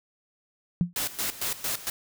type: tone with exponential decay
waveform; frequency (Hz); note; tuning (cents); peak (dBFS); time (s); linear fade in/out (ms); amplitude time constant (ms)
sine; 174.61; F3; 0; -16; 0.81-0.93; 0; 26
type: noise with tremolo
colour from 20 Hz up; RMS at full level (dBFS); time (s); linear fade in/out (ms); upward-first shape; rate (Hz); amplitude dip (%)
white; -29; 0.96-1.9; 2; square; 4.4; 80
effects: none